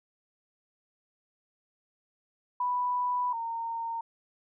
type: tone pair in turn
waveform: sine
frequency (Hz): 987.8 / 918.8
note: B5 / A#5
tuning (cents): 0 / -25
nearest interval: minor second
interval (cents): 125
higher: first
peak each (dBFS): -26 / -31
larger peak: first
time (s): 2.6-3.33 / 3.33-4.01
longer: first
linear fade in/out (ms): 5
effects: none